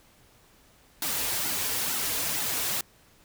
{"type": "noise with flanger", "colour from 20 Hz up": "white", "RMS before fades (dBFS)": -29, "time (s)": [1.02, 2.81], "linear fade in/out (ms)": 2, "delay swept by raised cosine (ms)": [1.7, 5.5], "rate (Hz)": 2.2, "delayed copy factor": -0.6, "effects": ["pink hiss -59 dBFS RMS until 3.24 s"]}